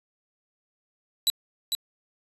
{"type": "tone with echo", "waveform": "sawtooth", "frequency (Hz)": 3951, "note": "B7", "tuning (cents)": 0, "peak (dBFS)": -16, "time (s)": [1.27, 1.3], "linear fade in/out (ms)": 0, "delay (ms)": 450, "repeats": 1, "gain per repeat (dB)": -5, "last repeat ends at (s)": 1.75, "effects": ["resampled to 32000 Hz"]}